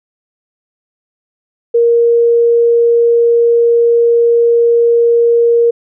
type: tone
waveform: sine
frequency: 468.9 Hz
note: A#4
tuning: 10 cents sharp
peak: -6 dBFS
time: 1.74-5.71 s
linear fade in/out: 10 ms
effects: none